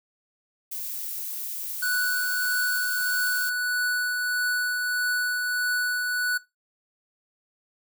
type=noise; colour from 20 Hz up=violet; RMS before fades=-33 dBFS; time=0.71-3.5 s; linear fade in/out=10 ms
type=tone with tremolo; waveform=square; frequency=1480 Hz; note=F#6; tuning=in tune; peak=-23 dBFS; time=1.82-6.38 s; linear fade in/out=10 ms; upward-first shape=triangle; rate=1.6 Hz; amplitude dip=30%
effects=noise-tail reverb RT60 0.2 s tail -18 dB re dry